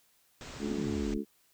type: low-pass noise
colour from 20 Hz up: pink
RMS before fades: -45 dBFS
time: 0.41-1.14 s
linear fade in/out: 0 ms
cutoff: 8100 Hz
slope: 96 dB/octave
type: harmonic tone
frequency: 71.5 Hz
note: D2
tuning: 46 cents flat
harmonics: 3 / 4 / 5 / 6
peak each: -34 / -36 / -38 / -40 dBFS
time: 0.59-1.25 s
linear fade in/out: 50 ms
type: exponential sweep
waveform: triangle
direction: down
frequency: 323.4 to 32.23 Hz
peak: -35 dBFS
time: 0.66-1.18 s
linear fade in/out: 10 ms
effects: white hiss -68 dBFS RMS until 1.53 s